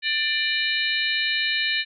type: harmonic tone with a mistuned harmonic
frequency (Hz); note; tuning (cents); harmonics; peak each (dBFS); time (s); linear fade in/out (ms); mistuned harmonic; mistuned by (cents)
592; D5; +14; 3 / 4 / 5 / 6 / 7; -26 / -27 / -28 / -29 / -29; 0.02-1.85; 50; 6; +83
effects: none